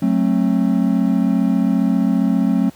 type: chord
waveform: triangle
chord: F# diminished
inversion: none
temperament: equal with one note detuned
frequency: 185 / 220 / 267.3 Hz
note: F#3 / A3 / C4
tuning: 0 / 0 / +37 cents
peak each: -16 dBFS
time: 0.02-2.7 s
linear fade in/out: 5 ms
effects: pink hiss -47 dBFS RMS until 2.75 s + high-pass 80 Hz 12 dB/octave